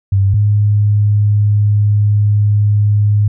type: tone pair in turn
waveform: sine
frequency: 98 / 103.95 Hz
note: G2 / G#2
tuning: 0 / +2 cents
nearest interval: minor second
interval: 102 cents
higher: second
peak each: -8 dBFS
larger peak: neither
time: 0.12-0.34 / 0.34-3.28 s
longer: second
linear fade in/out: 5 ms
effects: none